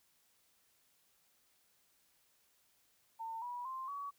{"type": "tone with pitch steps", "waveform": "sine", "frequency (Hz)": [903, 973.4, 1049.3, 1131.2], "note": ["A5", "B5", "C6", "C#6"], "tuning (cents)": [45, -25, 5, 35], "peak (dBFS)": -40, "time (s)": [3.19, 4.11], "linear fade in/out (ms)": 20, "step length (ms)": 230, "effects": ["white hiss -73 dBFS RMS until 4.18 s"]}